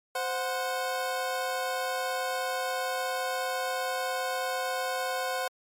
25% pulse tone pair together, 519 / 734 Hz, C5 / F#5, -14 / -14 cents, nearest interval tritone, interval 600 cents, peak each -28 dBFS, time 0.15-5.48 s, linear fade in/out 5 ms, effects MP3 64 kbps

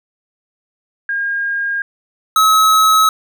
sine / square tone pair in turn, 1619 / 1285 Hz, G#6 / E6, -45 / -45 cents, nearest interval major third, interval 400 cents, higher first, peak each -16 / -9 dBFS, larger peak second, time 1.09-1.82 / 2.36-3.09 s, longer neither, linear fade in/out 2 ms, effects none

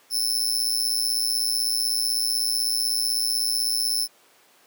sawtooth tone with amplitude modulation, 5274 Hz, E8, in tune, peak -15 dBFS, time 0.1-4.08 s, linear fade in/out 50 ms, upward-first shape sine, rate 116 Hz, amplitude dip 95%, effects pink hiss -56 dBFS RMS until 4.66 s + high-pass 400 Hz 12 dB/octave

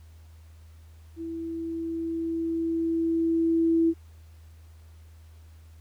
sine tone with level ramp, 329.6 Hz, E4, in tune, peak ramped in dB -32 to -18 dBFS, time 1.16-3.94 s, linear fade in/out 50 ms, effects added 80 Hz sine -47 dBFS peak until 5.8 s + pink hiss -63 dBFS RMS until 5.8 s

